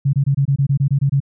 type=tone bursts; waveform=sine; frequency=138.59 Hz; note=C#3; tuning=in tune; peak=-12 dBFS; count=11; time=0.05-1.203 s; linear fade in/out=10 ms; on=83 ms; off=24 ms; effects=none